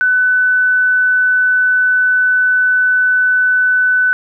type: tone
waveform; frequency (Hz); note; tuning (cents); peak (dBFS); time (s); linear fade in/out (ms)
sine; 1500; F#6; +23; -9; 0.01-4.13; 0
effects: none